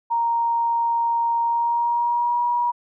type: tone with pitch glide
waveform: sine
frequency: 932.3 to 960.7 Hz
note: A#5 to B5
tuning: 0 to -48 cents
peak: -18 dBFS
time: 0.1-2.72 s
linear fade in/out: 20 ms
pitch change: +52 cents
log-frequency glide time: 1.43-2.42 s
effects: none